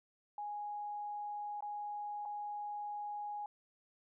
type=tone with dropouts; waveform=sine; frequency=829 Hz; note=G#5; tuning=3 cents flat; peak=-39 dBFS; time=0.38-3.46 s; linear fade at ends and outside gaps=2 ms; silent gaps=1.607-1.624 / 2.253-2.257 s; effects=none